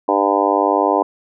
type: harmonic tone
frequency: 100 Hz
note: G2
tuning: 35 cents sharp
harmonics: 3 / 4 / 5 / 6 / 7 / 8 / 9 / 10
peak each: -21 / -21 / -21 / -21 / -21 / -21 / -21 / -21 dBFS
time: 0.08-1.03 s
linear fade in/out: 5 ms
effects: none